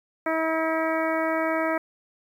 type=harmonic tone; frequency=321.5 Hz; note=E4; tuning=43 cents flat; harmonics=1 / 2 / 3 / 4 / 5 / 6 / 7; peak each=-28 / -26 / -32 / -31 / -34 / -34 / -35 dBFS; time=0.26-1.78 s; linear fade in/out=5 ms; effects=9-bit